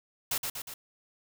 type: noise with echo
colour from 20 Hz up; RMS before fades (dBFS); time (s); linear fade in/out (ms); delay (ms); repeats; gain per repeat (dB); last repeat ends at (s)
white; -30; 0.31-0.38; 5; 120; 3; -4; 0.74
effects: none